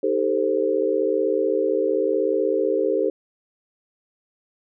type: chord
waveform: sine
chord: A half-diminished seventh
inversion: second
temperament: equal with one note detuned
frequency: 311.1 / 392 / 447.7 / 523.3 Hz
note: Eb4 / G4 / A4 / C5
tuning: 0 / 0 / +30 / 0 cents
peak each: -27 / -23 / -23 / -24 dBFS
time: 0.03-3.1 s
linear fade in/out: 5 ms
effects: none